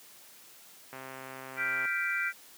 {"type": "click train", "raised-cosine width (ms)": 0.5, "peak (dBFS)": -28, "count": 123, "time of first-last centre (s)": [0.93, 1.854], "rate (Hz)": 132}
{"type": "chord", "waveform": "sine", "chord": "G dominant seventh", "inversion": "third", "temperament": "equal", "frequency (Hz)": [1396.9, 1568, 1975.5, 2349], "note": ["F6", "G6", "B6", "D7"], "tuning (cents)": [0, 0, 0, 0], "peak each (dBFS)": -34, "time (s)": [1.56, 2.33], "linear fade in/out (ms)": 50}
{"effects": ["white hiss -54 dBFS RMS until 2.57 s", "high-pass 150 Hz 12 dB/octave"]}